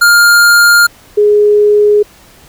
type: tone pair in turn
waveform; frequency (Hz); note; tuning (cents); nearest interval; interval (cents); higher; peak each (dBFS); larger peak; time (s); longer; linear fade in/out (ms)
square / sine; 1407 / 416.4; F6 / G#4; +12 / +5; octave + major sixth; 2107; first; -4; neither; 0.01-0.87 / 1.17-2.03; neither; 10
effects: pink hiss -41 dBFS RMS until 2.48 s